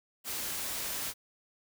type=noise; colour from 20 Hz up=white; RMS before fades=-36 dBFS; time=0.24-1.14 s; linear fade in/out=50 ms; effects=none